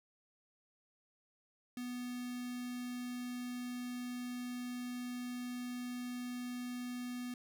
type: tone with notch filter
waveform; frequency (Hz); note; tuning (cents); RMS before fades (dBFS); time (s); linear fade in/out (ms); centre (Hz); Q
square; 246.6; B3; -2; -42; 1.77-7.34; 2; 840; 1.1
effects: none